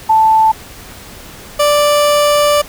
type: tone pair in turn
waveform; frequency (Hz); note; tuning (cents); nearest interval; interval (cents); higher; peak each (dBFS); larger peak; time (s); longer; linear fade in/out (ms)
sine / 30% pulse; 880 / 587.3; A5 / D5; 0 / 0; perfect fifth; 700; first; -6; neither; 0.09-0.52 / 1.59-2.62; second; 10
effects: pink hiss -34 dBFS RMS until 2.68 s